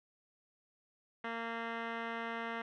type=tone with low-pass filter; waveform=10% pulse; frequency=230 Hz; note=A#3; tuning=23 cents flat; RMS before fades=-40 dBFS; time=1.24-2.62 s; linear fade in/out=5 ms; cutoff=2200 Hz; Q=9.7; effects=none